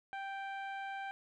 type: tone with low-pass filter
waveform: 15% pulse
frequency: 784 Hz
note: G5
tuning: in tune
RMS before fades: -42 dBFS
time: 0.13-1.11 s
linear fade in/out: 0 ms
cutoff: 1700 Hz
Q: 0.6
effects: none